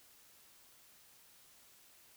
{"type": "silence", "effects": ["white hiss -63 dBFS RMS until 2.16 s"]}